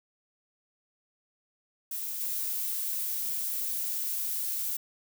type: noise with level steps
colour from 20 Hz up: violet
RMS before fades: -35 / -32 dBFS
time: 1.91-4.77 s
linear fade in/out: 5 ms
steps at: 2.2 s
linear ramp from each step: 10 ms
effects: none